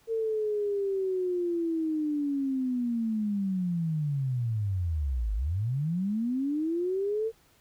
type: linear two-way sweep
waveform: sine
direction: down then up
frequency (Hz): 455.3 to 49 to 455.3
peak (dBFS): -26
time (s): 0.07-7.32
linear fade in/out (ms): 50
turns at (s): 5.34
effects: pink hiss -63 dBFS RMS until 7.6 s